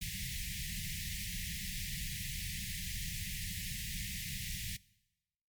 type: band-stop noise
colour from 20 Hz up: pink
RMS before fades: -40 dBFS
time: 0.01-4.77 s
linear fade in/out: 10 ms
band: 200 to 1800 Hz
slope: 96 dB/octave
effects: noise-tail reverb RT60 1.0 s tail -22 dB re dry + MP3 96 kbps